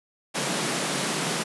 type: high-pass noise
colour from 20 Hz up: pink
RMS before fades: -27 dBFS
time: 0.34-1.44 s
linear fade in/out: 20 ms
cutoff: 140 Hz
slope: 96 dB/octave
effects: resampled to 24000 Hz